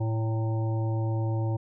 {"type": "harmonic tone with a mistuned harmonic", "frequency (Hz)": 111.4, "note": "A2", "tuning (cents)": 22, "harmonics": [1, 3, 5, 7, 8], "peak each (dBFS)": [-25, -35, -39, -42, -43], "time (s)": [0, 1.57], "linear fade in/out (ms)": 10, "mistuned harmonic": 8, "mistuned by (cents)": 49, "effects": []}